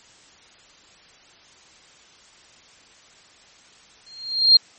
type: tone with exponential growth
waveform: sine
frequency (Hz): 4210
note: C8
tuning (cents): +10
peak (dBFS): -6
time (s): 4.06-4.57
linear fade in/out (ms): 5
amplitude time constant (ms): 110
effects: white hiss -51 dBFS RMS until 4.78 s + MP3 32 kbps